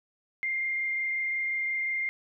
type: tone with frequency modulation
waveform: sine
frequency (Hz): 2109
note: C7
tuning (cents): +13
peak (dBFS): -27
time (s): 0.43-2.09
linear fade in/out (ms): 0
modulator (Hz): 25.6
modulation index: 0.82
effects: none